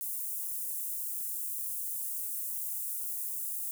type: high-pass noise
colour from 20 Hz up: white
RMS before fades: -36 dBFS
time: 0.01-3.71 s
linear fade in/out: 0 ms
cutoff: 9000 Hz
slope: 24 dB/octave
effects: none